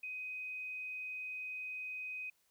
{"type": "tone", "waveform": "sine", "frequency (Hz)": 2510, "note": "D#7", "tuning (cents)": 15, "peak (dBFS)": -40, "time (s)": [0.03, 2.3], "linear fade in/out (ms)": 5, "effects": ["white hiss -75 dBFS RMS until 2.5 s"]}